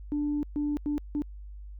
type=tone bursts at uneven times; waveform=sine; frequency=293.7 Hz; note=D4; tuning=in tune; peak=-25 dBFS; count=4; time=0.12-0.43 / 0.56-0.77 / 0.86-0.98 / 1.15-1.22 s; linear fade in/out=0 ms; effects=tanh soft clip ceiling -22 dBFS + added 50 Hz sine -40 dBFS peak until 1.79 s